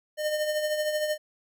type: tone with tremolo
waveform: square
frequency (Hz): 608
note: D#5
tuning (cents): -40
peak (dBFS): -24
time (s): 0.17-1.18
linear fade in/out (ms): 50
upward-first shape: triangle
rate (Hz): 13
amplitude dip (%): 55
effects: none